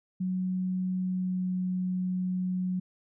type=tone with pitch glide; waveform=sine; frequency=184.7 to 183.42 Hz; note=F#3 to F#3; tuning=-3 to -15 cents; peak=-27 dBFS; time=0.2-2.8 s; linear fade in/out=10 ms; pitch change=-12 cents; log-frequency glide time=0.96-1.52 s; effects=none